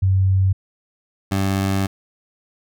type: tone pair in turn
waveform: sine / 20% pulse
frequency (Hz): 95.2 / 96.98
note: F#2 / G2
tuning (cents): +50 / -18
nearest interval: unison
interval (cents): 32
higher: second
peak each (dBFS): -13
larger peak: neither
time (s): 0.02-0.53 / 1.31-1.87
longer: second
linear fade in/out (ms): 10
effects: none